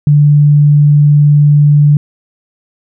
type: tone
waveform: sine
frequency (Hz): 146.83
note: D3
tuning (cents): 0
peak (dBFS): -3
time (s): 0.07-1.97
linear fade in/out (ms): 2
effects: none